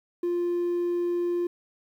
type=tone; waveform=triangle; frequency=349.2 Hz; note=F4; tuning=in tune; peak=-21 dBFS; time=0.23-1.47 s; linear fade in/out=5 ms; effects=tanh soft clip ceiling -19 dBFS + 10-bit